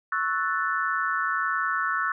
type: chord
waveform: sine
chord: F# minor seventh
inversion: second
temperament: equal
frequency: 1108.7 / 1318.5 / 1480 / 1760 Hz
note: C#6 / E6 / F#6 / A6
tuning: 0 / 0 / 0 / 0 cents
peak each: -30 / -28 / -28 / -31 dBFS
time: 0.12-2.12 s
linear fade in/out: 2 ms
effects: none